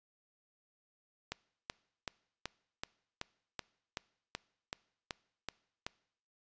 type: click train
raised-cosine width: 0.2 ms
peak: -20 dBFS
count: 13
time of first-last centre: 1.32-5.865 s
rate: 2.64 Hz
effects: noise-tail reverb RT60 0.7 s tail -23 dB re dry + resampled to 16000 Hz